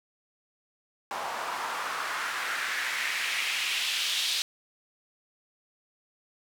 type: noise with band-pass filter sweep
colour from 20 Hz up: white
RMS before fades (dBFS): -31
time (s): 1.11-4.42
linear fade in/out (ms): 0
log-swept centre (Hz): 830 to 3700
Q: 2.2
effects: none